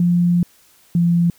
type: tone pair in turn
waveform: sine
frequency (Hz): 174.61 / 171.51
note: F3 / F3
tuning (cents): 0 / -31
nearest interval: unison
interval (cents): 31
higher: first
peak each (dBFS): -12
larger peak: neither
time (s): 0-0.43 / 0.95-1.3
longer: first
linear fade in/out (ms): 2
effects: white hiss -53 dBFS RMS until 1.38 s